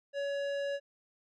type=tone with tanh clipping; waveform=sine; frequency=563 Hz; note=C#5; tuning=27 cents sharp; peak=-34 dBFS; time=0.13-0.8 s; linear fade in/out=50 ms; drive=15 dB; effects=none